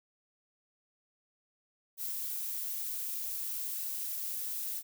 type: noise with high-pass filter sweep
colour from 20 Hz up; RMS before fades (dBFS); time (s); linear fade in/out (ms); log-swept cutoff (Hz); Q
violet; -37; 1.97-4.83; 50; 300 to 630; 1.2
effects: none